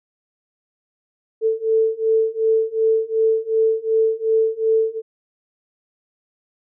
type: beating tone pair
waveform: sine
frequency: 442.7 / 445.4 Hz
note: A4 / A4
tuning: +11 / +21 cents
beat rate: 2.7 Hz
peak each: -19 / -18 dBFS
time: 1.41-5.02 s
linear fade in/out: 50 ms
effects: none